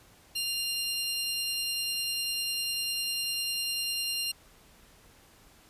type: tone pair together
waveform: sawtooth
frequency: 2794 / 4186 Hz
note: F7 / C8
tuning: 0 / 0 cents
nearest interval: perfect fifth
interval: 700 cents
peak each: -29 / -30 dBFS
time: 0.35-4.32 s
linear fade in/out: 10 ms
effects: pink hiss -58 dBFS RMS until 5.69 s + resampled to 32000 Hz